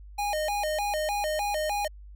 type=tone with vibrato; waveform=square; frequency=710 Hz; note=F5; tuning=28 cents sharp; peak=-27 dBFS; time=0.18-1.88 s; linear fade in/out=10 ms; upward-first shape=square; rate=3.3 Hz; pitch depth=250 cents each way; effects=added 50 Hz sine -43 dBFS peak until 2.15 s